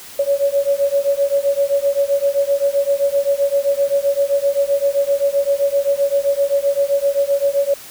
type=beating tone pair; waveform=sine; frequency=557 / 564.7 Hz; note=C#5 / C#5; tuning=+8 / +32 cents; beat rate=7.7 Hz; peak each=-17 dBFS; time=0.19-7.74 s; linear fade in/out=5 ms; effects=white hiss -37 dBFS RMS until 7.9 s